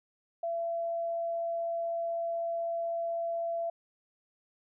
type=tone; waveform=sine; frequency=674 Hz; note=E5; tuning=38 cents sharp; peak=-30 dBFS; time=0.43-3.7 s; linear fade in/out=5 ms; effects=none